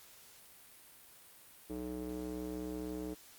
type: tone with band-pass filter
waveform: square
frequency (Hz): 61.9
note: B1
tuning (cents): +5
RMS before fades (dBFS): -41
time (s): 1.69-3.15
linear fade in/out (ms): 20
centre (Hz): 360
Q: 3.1
effects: white hiss -58 dBFS RMS until 3.38 s + Opus 48 kbps